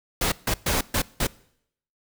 pink noise bursts at uneven times, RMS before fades -23 dBFS, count 5, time 0.21-0.32 / 0.47-0.54 / 0.66-0.81 / 0.94-1.02 / 1.2-1.27 s, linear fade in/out 5 ms, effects noise-tail reverb RT60 0.7 s tail -22 dB re dry

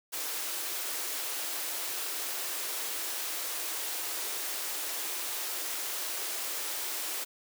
white high-pass noise, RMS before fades -35 dBFS, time 0.12-7.25 s, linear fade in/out 20 ms, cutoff 290 Hz, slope 96 dB/octave, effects none

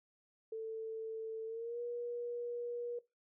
sine tone with pitch glide, 444.6 to 479.3 Hz, A4 to A#4, +18 to +48 cents, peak -38 dBFS, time 0.52-2.99 s, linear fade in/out 5 ms, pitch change +130 cents, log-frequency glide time 1.46-1.8 s, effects noise-tail reverb RT60 0.2 s tail -18 dB re dry

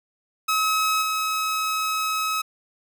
sawtooth tone with level steps, 1281 Hz, E6, 50 cents flat, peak -16 / -19 dBFS, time 0.48-2.42 s, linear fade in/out 10 ms, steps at 1.01 s, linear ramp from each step 20 ms, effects none

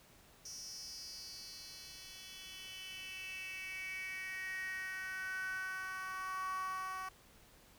10% pulse tone with high-pass filter sweep, 376.3 Hz, F#4, 29 cents sharp, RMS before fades -44 dBFS, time 0.45-7.09 s, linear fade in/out 5 ms, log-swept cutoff 5700 to 970 Hz, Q 6.6, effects pink hiss -63 dBFS RMS until 7.78 s

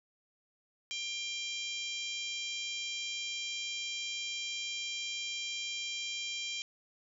harmonic tone, 794 Hz, G5, 22 cents sharp, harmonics 3 / 4 / 5 / 6 / 7 / 8 / 9, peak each -41 / -39 / -46 / -49 / -46 / -50 / -47 dBFS, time 0.91-6.62 s, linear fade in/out 0 ms, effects none

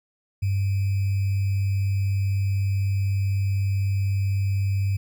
sine tone with sample-and-hold, 98 Hz, G2, in tune, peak -20 dBFS, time 0.42-4.97 s, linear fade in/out 10 ms, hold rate 2450 Hz, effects none

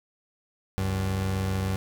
30% pulse tone pair together, 68.4 / 95.5 Hz, C#2 / G2, -23 / -45 cents, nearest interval tritone, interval 578 cents, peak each -33 / -23 dBFS, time 0.78-1.76 s, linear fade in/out 0 ms, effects none

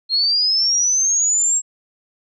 sine linear sweep, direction up, 4186 to 7620 Hz, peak -14 dBFS, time 0.09-1.62 s, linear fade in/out 50 ms, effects none

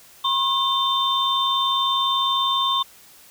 sine tone cluster, 974 / 1074 / 3094 / 3590 Hz, B5 / C6 / G7 / A7, -24 / +45 / -23 / +34 cents, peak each -30 / -21 / -30 / -21 dBFS, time 0.24-2.83 s, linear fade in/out 10 ms, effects tanh soft clip ceiling -8 dBFS + white hiss -49 dBFS RMS until 3.3 s

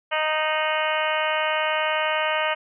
harmonic tone with a mistuned harmonic, 310.2 Hz, D#4, 5 cents flat, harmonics 2 / 3 / 4 / 5 / 6 / 7 / 8 / 9 / 10, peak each -26 / -28 / -29 / -30 / -31 / -31 / -32 / -33 / -33 dBFS, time 0.11-2.55 s, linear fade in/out 20 ms, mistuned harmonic 10, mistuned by -55 cents, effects none

